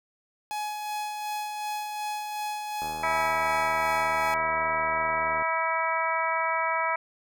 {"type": "tone with tremolo", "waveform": "45% pulse", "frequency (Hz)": 842, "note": "G#5", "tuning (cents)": 24, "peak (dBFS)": -29, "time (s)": [0.51, 4.34], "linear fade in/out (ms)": 0, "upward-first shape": "sine", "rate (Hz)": 2.7, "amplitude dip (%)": 35}
{"type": "click train", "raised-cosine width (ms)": 1, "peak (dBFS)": -26, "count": 205, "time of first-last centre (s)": [2.82, 5.422], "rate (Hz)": 78.4}
{"type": "harmonic tone", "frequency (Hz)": 325.2, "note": "E4", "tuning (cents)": -23, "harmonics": [2, 3, 4, 5, 6, 7], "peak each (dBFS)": [-32, -28, -30, -36, -34, -32], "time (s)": [3.03, 6.96], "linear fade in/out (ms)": 5}
{"effects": []}